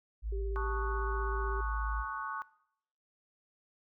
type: tone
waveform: sine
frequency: 53.8 Hz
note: A1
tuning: 38 cents flat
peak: -32 dBFS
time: 0.22-2.05 s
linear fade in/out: 50 ms
type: tone with vibrato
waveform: sine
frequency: 392 Hz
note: G4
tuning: in tune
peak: -39 dBFS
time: 0.32-1.61 s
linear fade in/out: 5 ms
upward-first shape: square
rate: 16 Hz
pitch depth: 15 cents each way
type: chord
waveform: sine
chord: D# half-diminished seventh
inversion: second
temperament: equal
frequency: 880 / 1108.7 / 1244.5 / 1480 Hz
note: A5 / C#6 / D#6 / F#6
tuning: 0 / 0 / 0 / 0 cents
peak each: -43 / -38 / -44 / -42 dBFS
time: 0.56-2.42 s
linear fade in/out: 0 ms
effects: noise-tail reverb RT60 0.7 s tail -20 dB re dry